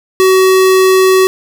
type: tone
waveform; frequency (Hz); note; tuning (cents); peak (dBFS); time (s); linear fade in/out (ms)
square; 376.8; F#4; +32; -6; 0.2-1.27; 0
effects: none